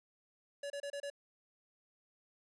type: tone bursts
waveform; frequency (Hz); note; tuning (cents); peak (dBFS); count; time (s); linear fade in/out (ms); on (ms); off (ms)
square; 568; C#5; +42; -40; 5; 0.63-1.101; 5; 71; 29
effects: resampled to 24000 Hz + 11-bit